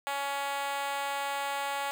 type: tone with high-pass filter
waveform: 5% pulse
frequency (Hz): 279.9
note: C#4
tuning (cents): +17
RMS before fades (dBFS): -33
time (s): 0.07-1.91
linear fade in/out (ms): 0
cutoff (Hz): 720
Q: 6
effects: none